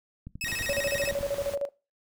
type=click train; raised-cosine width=5 ms; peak=-27 dBFS; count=12; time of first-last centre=0.27-1.21 s; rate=11.7 Hz
type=tone with vibrato; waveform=sawtooth; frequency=2208 Hz; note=C#7; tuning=7 cents flat; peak=-27 dBFS; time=0.41-1.11 s; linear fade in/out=2 ms; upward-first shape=square; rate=14 Hz; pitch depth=280 cents each way
type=noise; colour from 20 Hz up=pink; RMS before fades=-41 dBFS; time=0.45-1.56 s; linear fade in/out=20 ms
type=tone with tremolo; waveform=sine; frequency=564 Hz; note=C#5; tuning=30 cents sharp; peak=-25 dBFS; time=0.69-1.69 s; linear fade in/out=2 ms; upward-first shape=square; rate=13 Hz; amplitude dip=75%
effects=noise-tail reverb RT60 0.3 s tail -20 dB re dry